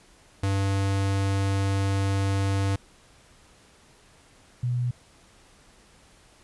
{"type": "tone pair in turn", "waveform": ["square", "sine"], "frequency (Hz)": [98, 122.73], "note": ["G2", "B2"], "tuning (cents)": [0, -10], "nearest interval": "major third", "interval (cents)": 390, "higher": "second", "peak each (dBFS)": -23, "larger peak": "neither", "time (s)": [[0.43, 2.76], [4.63, 4.91]], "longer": "first", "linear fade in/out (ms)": 5, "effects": ["pink hiss -56 dBFS RMS until 6.43 s", "resampled to 24000 Hz"]}